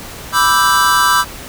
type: chord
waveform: square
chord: E minor seventh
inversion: second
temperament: equal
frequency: 987.8 / 1174.7 / 1318.5 / 1568 Hz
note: B5 / D6 / E6 / G6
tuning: 0 / 0 / 0 / 0 cents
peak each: -16 dBFS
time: 0.32-1.25 s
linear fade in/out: 50 ms
effects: pink hiss -31 dBFS RMS until 1.48 s